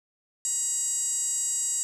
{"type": "tone with band-pass filter", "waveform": "5% pulse", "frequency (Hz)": 958, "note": "A#5", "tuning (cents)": 47, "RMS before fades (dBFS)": -28, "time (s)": [0.45, 1.83], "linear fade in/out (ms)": 0, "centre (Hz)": 7700, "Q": 8.5, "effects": ["10-bit"]}